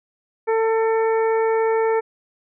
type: harmonic tone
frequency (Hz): 447.2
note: A4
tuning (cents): +28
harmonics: 1 / 2 / 3 / 4 / 5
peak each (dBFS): -17 / -24 / -32 / -33 / -35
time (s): 0.47-2.01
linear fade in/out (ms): 20
effects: none